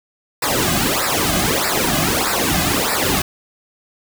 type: noise with flanger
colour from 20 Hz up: pink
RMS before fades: -18 dBFS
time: 0.42-3.22 s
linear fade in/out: 5 ms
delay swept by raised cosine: 0.31 to 2.21 ms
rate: 1.6 Hz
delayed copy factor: -0.9
effects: none